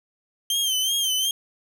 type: tone with vibrato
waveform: sawtooth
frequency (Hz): 3136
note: G7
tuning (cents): 0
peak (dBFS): -18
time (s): 0.5-1.31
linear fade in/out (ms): 2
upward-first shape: sine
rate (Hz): 2.7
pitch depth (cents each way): 71
effects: none